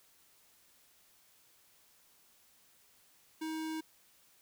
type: tone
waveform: square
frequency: 317 Hz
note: D#4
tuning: 32 cents sharp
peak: -37 dBFS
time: 3.41-3.81 s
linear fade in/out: 10 ms
effects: white hiss -66 dBFS RMS until 4.41 s